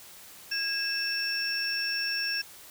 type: tone cluster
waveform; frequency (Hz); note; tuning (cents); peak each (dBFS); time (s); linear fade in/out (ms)
sine; 1640 / 2632 / 5450; G#6 / E7 / F8; -22 / -3 / -43; -33 / -34 / -30; 0.51-2.42; 10
effects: white hiss -49 dBFS RMS until 2.7 s